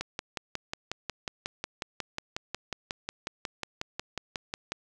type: click train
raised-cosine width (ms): 0.2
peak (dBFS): -15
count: 27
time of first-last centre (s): 0.01-4.72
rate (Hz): 5.52
effects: none